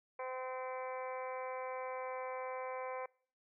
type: harmonic tone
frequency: 257.2 Hz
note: C4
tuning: 30 cents flat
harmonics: 2 / 3 / 4 / 5 / 6 / 7 / 8 / 9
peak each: -42 / -47 / -45 / -56 / -56 / -59 / -54 / -53 dBFS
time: 0.19-3.06 s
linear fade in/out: 5 ms
effects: noise-tail reverb RT60 0.5 s tail -25 dB re dry